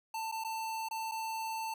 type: tone with dropouts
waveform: square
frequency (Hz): 891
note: A5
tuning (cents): +22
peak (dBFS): -36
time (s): 0.14-1.74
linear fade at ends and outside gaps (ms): 5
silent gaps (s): 0.316-0.322 / 0.439-0.446 / 0.887-0.91 / 1.114-1.118
effects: none

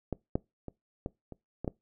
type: clicks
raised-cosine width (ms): 2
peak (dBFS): -18 / -14 / -26 / -20 / -29 / -22 / -17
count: 7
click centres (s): 0.127 / 0.355 / 0.683 / 1.061 / 1.323 / 1.646 / 1.678
effects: noise-tail reverb RT60 0.2 s tail -23 dB re dry

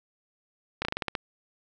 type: slowing click train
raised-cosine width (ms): 0.3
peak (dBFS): -12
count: 8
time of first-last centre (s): 0.82-1.152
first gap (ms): 30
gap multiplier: 1.15
effects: none

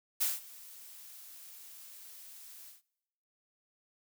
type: noise with ADSR envelope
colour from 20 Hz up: blue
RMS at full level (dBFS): -29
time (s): 0.2-2.82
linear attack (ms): 17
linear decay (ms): 180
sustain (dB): -22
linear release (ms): 150
effects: noise-tail reverb RT60 1.0 s tail -25 dB re dry

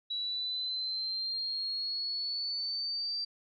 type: exponential sweep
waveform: sine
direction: up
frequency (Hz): 3907 to 4683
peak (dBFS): -32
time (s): 0.1-3.25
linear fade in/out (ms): 10
effects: none

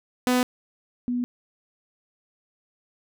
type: tone pair in turn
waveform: sawtooth / sine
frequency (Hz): 250 / 245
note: B3 / B3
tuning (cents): +21 / -14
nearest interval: unison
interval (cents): 35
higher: first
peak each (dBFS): -15 / -23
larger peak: first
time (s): 0.27-0.43 / 1.08-1.24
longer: neither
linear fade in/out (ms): 0
effects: none

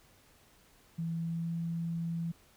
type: tone with pitch glide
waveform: sine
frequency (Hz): 165.6 to 167.33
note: E3 to E3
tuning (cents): +8 to +26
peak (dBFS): -32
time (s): 0.98-2.32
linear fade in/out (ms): 10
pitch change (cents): +18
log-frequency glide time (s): 1.14-1.51
effects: pink hiss -63 dBFS RMS until 2.56 s

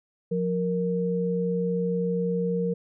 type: tone pair together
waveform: sine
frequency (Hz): 177.58 / 466.2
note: F3 / A#4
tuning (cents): +29 / 0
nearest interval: octave + perfect fourth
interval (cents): 1671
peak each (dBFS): -26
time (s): 0.31-2.74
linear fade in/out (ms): 10
effects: none

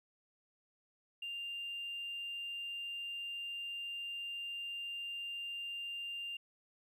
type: tone with hard clipping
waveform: sine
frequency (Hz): 2794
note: F7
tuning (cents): 0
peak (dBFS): -40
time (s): 1.22-6.37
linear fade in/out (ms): 5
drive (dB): 1
effects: none

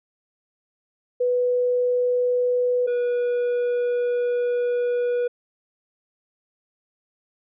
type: tone pair in turn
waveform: sine / triangle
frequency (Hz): 493.9 / 486.3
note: B4 / B4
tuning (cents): 0 / -27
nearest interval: unison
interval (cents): 27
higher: first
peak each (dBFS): -18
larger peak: neither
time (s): 1.2-2.87 / 2.87-5.28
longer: second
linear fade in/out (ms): 10
effects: resampled to 8000 Hz

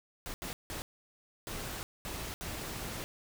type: noise bursts at uneven times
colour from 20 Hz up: pink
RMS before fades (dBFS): -40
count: 6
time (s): 0.26-0.34 / 0.42-0.53 / 0.7-0.82 / 1.47-1.83 / 2.05-2.34 / 2.41-3.04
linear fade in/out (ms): 0
effects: none

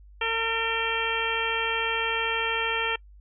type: harmonic tone with a mistuned harmonic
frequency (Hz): 453.3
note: A#4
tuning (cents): -48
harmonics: 1 / 2 / 3 / 4 / 5 / 6 / 7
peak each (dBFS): -32 / -32 / -32 / -32 / -32 / -32 / -32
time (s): 0.21-2.96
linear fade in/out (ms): 5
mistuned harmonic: 5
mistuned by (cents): +52
effects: noise-tail reverb RT60 0.1 s tail -26 dB re dry + added 50 Hz sine -47 dBFS peak until 3.2 s

